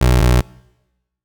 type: tone pair in turn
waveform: 25% pulse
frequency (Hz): 61.74 / 61.28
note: B1 / B1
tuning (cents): 0 / -13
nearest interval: unison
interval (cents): 13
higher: first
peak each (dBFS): -6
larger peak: neither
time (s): 0.01-0.21 / 0.21-0.41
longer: neither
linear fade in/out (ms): 5
effects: noise-tail reverb RT60 1.0 s tail -24 dB re dry